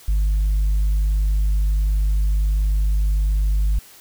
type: tone with tanh clipping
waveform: sine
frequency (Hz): 50.7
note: G#1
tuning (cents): -41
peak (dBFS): -16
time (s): 0.08-3.79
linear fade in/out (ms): 5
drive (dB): 1
effects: white hiss -46 dBFS RMS until 4 s